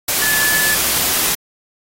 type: tone in noise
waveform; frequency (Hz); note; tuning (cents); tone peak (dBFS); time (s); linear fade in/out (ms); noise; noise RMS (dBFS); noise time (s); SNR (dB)
sine; 1729; A6; -31; -17; 0.22-0.75; 5; white; -17; 0.08-1.35; -3
effects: AAC 48 kbps